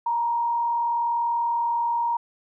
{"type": "tone with frequency modulation", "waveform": "sine", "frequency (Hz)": 940, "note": "A#5", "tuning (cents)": 14, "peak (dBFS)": -21, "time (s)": [0.06, 2.17], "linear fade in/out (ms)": 5, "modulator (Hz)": 40.6, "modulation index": 0.41, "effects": []}